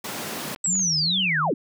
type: high-pass noise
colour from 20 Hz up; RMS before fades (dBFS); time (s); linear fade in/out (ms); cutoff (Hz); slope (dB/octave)
pink; -32; 0.04-0.55; 5; 150; 24
type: clicks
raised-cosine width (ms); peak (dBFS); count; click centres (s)
0.3; -27; 8; 0.303 / 0.364 / 0.406 / 0.447 / 0.561 / 0.66 / 0.754 / 0.795
type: linear sweep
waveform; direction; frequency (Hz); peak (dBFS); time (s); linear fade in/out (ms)
sine; down; 7902 to 200; -20; 0.64-1.54; 5
type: tone with vibrato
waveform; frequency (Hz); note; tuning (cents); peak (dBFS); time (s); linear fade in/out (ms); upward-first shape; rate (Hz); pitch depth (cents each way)
sine; 171.1; F3; -35; -28; 0.67-1.51; 10; sine; 2.4; 190
effects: none